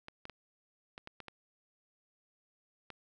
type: clicks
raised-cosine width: 0.3 ms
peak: -29 dBFS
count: 8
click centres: 0.084 / 0.254 / 0.297 / 0.979 / 1.074 / 1.203 / 1.283 / 2.903 s
effects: none